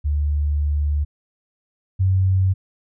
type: tone pair in turn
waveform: sine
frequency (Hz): 73.42 / 94.37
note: D2 / F#2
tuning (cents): 0 / +35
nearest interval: major third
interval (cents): 435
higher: second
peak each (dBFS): -17 / -14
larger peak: second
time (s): 0.04-1.05 / 1.99-2.54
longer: first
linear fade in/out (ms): 20
effects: none